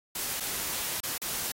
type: noise with dropouts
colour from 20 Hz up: white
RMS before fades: -33 dBFS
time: 0.15-1.52 s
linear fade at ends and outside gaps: 5 ms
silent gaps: 0.4-0.404 / 1.004-1.033 / 1.18-1.216 s
effects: AAC 48 kbps